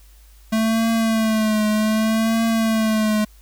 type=tone with vibrato; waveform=square; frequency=220 Hz; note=A3; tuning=in tune; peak=-17 dBFS; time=0.52-3.25 s; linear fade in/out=10 ms; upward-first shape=triangle; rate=0.65 Hz; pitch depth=59 cents each way; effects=added 51 Hz sine -45 dBFS peak until 3.41 s + white hiss -55 dBFS RMS until 3.41 s